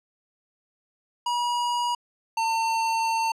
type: tone pair in turn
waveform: square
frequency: 963 / 902.7 Hz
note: B5 / A5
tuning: -44 / +44 cents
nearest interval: minor second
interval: 112 cents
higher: first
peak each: -24 / -23 dBFS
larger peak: second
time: 1.26-1.95 / 2.37-3.32 s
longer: second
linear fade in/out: 5 ms
effects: low-pass 8000 Hz 12 dB/octave